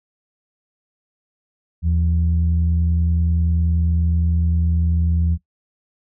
sine tone pair together, 80.2 / 170.63 Hz, E2 / F3, -47 / -40 cents, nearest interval octave + minor second, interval 1307 cents, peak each -15 / -23 dBFS, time 1.82-5.38 s, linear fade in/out 50 ms, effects noise-tail reverb RT60 0.1 s tail -18 dB re dry + tanh soft clip ceiling -8 dBFS

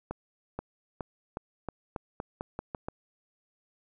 accelerating click train, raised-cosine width 1 ms, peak -20 dBFS, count 11, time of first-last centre 0.11-2.885 s, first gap 480 ms, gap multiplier 0.87, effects none

